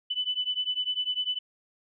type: beating tone pair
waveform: sine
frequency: 2991 / 3001 Hz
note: F#7 / F#7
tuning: +18 / +24 cents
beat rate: 10 Hz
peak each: -30 dBFS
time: 0.1-1.39 s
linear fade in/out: 10 ms
effects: none